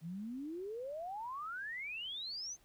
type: exponential sweep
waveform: sine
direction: up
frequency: 155.56 to 6410 Hz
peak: -40 dBFS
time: 0.01-2.57 s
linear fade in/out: 50 ms
effects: pink hiss -69 dBFS RMS until 2.64 s